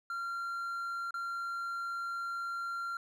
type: tone with dropouts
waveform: triangle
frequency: 1379 Hz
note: F6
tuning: 22 cents flat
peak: -33 dBFS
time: 0.1-2.97 s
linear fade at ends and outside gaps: 2 ms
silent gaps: 1.108-1.141 s
effects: none